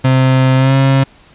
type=tone with pitch glide; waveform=35% pulse; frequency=130.81 to 135.11 Hz; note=C3 to C#3; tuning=0 to -44 cents; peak=-6 dBFS; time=0.04-1.04 s; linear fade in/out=10 ms; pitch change=+56 cents; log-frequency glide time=0.56-0.74 s; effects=pink hiss -45 dBFS RMS until 1.34 s + resampled to 8000 Hz